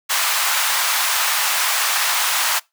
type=high-pass noise; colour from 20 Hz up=pink; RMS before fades=-19 dBFS; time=0.09-2.6 s; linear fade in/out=20 ms; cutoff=890 Hz; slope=24 dB/octave; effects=noise-tail reverb RT60 0.2 s tail -23 dB re dry